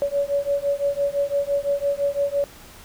sine beating tone pair, 563 / 568.9 Hz, C#5 / C#5, +27 / +45 cents, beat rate 5.9 Hz, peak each -23 dBFS, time 0.02-2.44 s, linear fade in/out 0 ms, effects pink hiss -45 dBFS RMS until 2.84 s

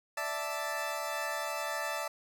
20% pulse chord, D suspended second, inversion none, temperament equal, 587.3 / 659.3 / 880 Hz, D5 / E5 / A5, 0 / 0 / 0 cents, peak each -33 dBFS, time 0.17-2.08 s, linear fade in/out 5 ms, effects none

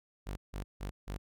sawtooth tone bursts, 49 Hz, G1, in tune, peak -33 dBFS, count 4, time 0.26-1.18 s, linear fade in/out 20 ms, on 110 ms, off 160 ms, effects none

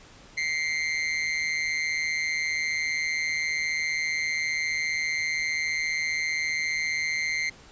40% pulse tone with amplitude modulation, 2093 Hz, C7, in tune, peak -21 dBFS, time 0.37-7.5 s, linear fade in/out 10 ms, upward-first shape sine, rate 155 Hz, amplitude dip 75%, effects pink hiss -51 dBFS RMS until 7.71 s + resampled to 16000 Hz

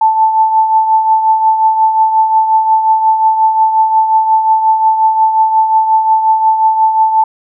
sine tone with tremolo, 880 Hz, A5, in tune, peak -4 dBFS, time 0.01-7.24 s, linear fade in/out 5 ms, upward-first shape triangle, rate 5.6 Hz, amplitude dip 60%, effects none

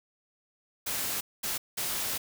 white noise bursts at uneven times, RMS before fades -32 dBFS, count 3, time 0.86-1.21 / 1.43-1.58 / 1.77-2.18 s, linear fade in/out 10 ms, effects none

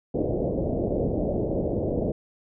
white low-pass noise, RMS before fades -26 dBFS, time 0.14-2.12 s, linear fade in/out 5 ms, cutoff 610 Hz, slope 48 dB/octave, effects none

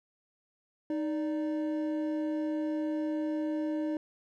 triangle tone pair together, 309.9 / 585 Hz, D#4 / D5, -7 / -7 cents, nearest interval major seventh, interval 1100 cents, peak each -28 / -36 dBFS, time 0.9-3.97 s, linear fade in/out 2 ms, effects none

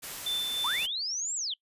white noise, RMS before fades -39 dBFS, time 0.02-0.87 s, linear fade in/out 20 ms
triangle tone with tremolo, 3536 Hz, A7, 8 cents sharp, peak -26 dBFS, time 0.26-0.86 s, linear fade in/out 5 ms, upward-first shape sine, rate 3.2 Hz, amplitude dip 30%
sine linear two-way sweep, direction up then down, 859 to 7770 to 2913 Hz, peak -30 dBFS, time 0.64-1.54 s, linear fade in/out 5 ms, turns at 1.35 s
effects noise-tail reverb RT60 0.1 s tail -24 dB re dry + resampled to 32000 Hz

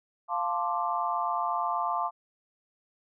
sine chord, D minor seventh, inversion first, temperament equal, 698.5 / 880 / 1046.5 / 1174.7 Hz, F5 / A5 / C6 / D6, 0 / 0 / 0 / 0 cents, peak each -32 dBFS, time 0.28-2.11 s, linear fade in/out 50 ms, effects none

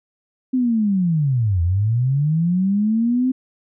sine linear two-way sweep, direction down then up, 261.8 to 82.41 to 261.8 Hz, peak -15 dBFS, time 0.53-3.32 s, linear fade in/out 10 ms, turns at 1.62 s, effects none

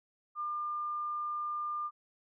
sine tone, 1200 Hz, D6, 37 cents sharp, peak -33 dBFS, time 0.35-1.91 s, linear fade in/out 50 ms, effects none

